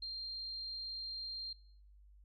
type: tone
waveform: sine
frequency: 4186 Hz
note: C8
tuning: in tune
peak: -40 dBFS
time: 0.02-1.53 s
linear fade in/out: 5 ms
effects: noise-tail reverb RT60 0.7 s tail -22 dB re dry + added 50 Hz sine -58 dBFS peak until 2.24 s

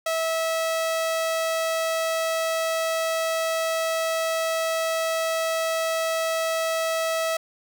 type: tone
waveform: sawtooth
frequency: 650 Hz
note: E5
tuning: 24 cents flat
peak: -19 dBFS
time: 0.06-7.37 s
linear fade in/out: 5 ms
effects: none

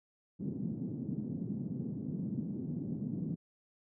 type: band-pass noise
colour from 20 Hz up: white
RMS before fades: -38 dBFS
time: 0.39-3.36 s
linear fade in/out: 20 ms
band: 140 to 240 Hz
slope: 24 dB/octave
effects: none

